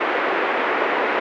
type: band-pass noise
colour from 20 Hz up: pink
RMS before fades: -21 dBFS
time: 0-1.2 s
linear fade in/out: 10 ms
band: 350 to 2300 Hz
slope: 24 dB/octave
effects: none